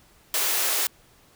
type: high-pass noise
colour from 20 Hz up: white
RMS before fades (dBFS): -24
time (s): 0.34-0.87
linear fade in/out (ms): 2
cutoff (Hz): 330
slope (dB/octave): 48
effects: pink hiss -57 dBFS RMS until 1.35 s